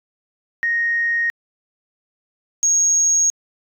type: tone pair in turn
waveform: sine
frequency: 1864.7 / 6567 Hz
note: A#6 / G#8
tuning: 0 / -20 cents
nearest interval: octave + minor seventh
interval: 2180 cents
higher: second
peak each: -16 / -12 dBFS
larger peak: second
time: 0.63-1.3 / 2.63-3.3 s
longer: neither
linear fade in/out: 0 ms
effects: tanh soft clip ceiling -9 dBFS